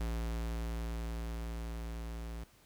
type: tone with level ramp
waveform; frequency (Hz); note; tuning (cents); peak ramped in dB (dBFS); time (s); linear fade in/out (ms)
square; 56.9; A#1; -41; -34 to -41; 0-2.44; 5
effects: pink hiss -64 dBFS RMS until 2.65 s